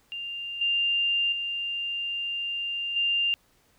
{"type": "tone with level steps", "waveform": "sine", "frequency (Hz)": 2794, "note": "F7", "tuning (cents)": 0, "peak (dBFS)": [-32, -22, -28, -22], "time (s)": [0.12, 3.34], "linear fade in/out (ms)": 0, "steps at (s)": [0.61, 1.32, 2.96], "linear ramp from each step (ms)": 5, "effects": ["pink hiss -64 dBFS RMS until 3.78 s"]}